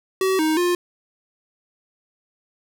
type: tone with pitch steps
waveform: square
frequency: 379.8 / 313.4 / 353.5 Hz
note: F#4 / D#4 / F4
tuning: +45 / +13 / +21 cents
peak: -18 dBFS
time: 0.21-0.75 s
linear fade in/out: 2 ms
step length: 180 ms
effects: none